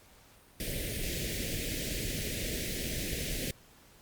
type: band-stop noise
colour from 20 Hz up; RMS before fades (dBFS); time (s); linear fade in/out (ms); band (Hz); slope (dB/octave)
pink; -35; 0.6-3.51; 2; 600 to 1800; 48
effects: pink hiss -59 dBFS RMS until 4.01 s + Opus 48 kbps